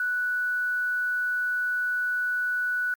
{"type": "tone with quantisation", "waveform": "sine", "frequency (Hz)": 1480, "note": "F#6", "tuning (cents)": 0, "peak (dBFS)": -24, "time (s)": [0, 2.94], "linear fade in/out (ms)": 2, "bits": 8, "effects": ["Opus 48 kbps"]}